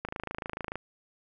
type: click train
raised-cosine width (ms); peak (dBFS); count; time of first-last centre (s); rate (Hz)
0.5; -19; 20; 0.05-0.756; 26.9
effects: none